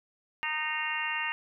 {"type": "harmonic tone", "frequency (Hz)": 308.1, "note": "D#4", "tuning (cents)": -17, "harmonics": [3, 4, 5, 6, 7, 8, 9], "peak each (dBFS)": [-37, -40, -43, -34, -38, -42, -34], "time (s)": [0.43, 1.32], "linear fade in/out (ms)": 0, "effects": []}